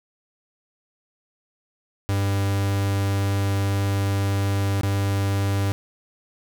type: tone with dropouts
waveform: 45% pulse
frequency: 99.1 Hz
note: G2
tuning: 19 cents sharp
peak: -20 dBFS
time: 2.09-5.72 s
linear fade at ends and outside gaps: 0 ms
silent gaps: 4.811-4.833 s
effects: none